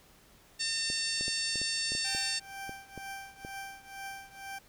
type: harmonic tone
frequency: 905 Hz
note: A5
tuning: 48 cents sharp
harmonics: 2 / 3 / 4 / 5 / 6 / 7 / 8 / 9 / 10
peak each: -40 / -39 / -41 / -34 / -38 / -45 / -42 / -42 / -45 dBFS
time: 0.59-2.4 s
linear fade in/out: 20 ms
type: clicks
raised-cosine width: 2 ms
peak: -28 dBFS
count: 11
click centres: 0.901 / 1.21 / 1.281 / 1.557 / 1.616 / 1.92 / 1.951 / 2.149 / 2.694 / 2.977 / 3.449 s
type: tone with tremolo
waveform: 20% pulse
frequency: 784 Hz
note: G5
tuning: in tune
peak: -33 dBFS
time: 2.04-4.59 s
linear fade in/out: 10 ms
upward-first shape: triangle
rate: 2.1 Hz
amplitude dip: 90%
effects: pink hiss -60 dBFS RMS until 4.68 s